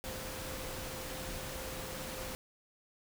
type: tone in noise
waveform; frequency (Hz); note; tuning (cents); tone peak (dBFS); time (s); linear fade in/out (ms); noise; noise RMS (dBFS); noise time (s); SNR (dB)
sine; 520; C5; -11; -47; 0.04-2.35; 0; pink; -42; 0.04-2.35; -8
effects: none